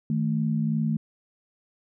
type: tone pair together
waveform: sine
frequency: 157.17 / 220 Hz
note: D#3 / A3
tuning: +18 / 0 cents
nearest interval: tritone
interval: 582 cents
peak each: -25 dBFS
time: 0.1-0.97 s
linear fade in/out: 2 ms
effects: none